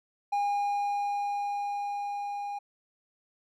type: tone with level ramp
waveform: triangle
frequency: 813 Hz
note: G#5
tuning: 37 cents flat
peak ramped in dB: -23 to -31 dBFS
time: 0.32-2.59 s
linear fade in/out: 10 ms
effects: none